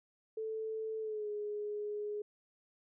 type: tone with pitch glide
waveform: sine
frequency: 440 to 417.2 Hz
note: A4 to G#4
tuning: 0 to +8 cents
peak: -36 dBFS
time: 0.37-2.22 s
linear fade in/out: 5 ms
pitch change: -92 cents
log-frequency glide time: 1-1.29 s
effects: none